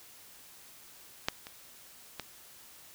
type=clicks; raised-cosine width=0.2 ms; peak=-10 / -26 / -19 dBFS; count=3; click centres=1.285 / 1.469 / 2.197 s; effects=white hiss -54 dBFS RMS until 2.94 s